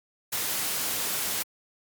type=noise; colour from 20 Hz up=white; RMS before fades=-29 dBFS; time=0.32-1.43 s; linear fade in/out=10 ms; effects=high-pass 100 Hz 12 dB/octave + Opus 48 kbps